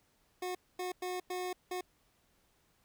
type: tone bursts at uneven times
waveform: 25% pulse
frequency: 363.7 Hz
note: F#4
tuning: 30 cents flat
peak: -32 dBFS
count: 5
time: 0.42-0.55 / 0.79-0.92 / 1.02-1.2 / 1.3-1.53 / 1.71-1.81 s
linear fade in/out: 5 ms
effects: pink hiss -72 dBFS RMS until 2.84 s